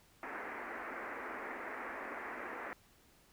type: band-pass noise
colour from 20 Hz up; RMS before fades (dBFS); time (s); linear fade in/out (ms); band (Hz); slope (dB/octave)
white; -44; 0.23-2.73; 0; 230 to 2100; 48
effects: pink hiss -66 dBFS RMS until 3.32 s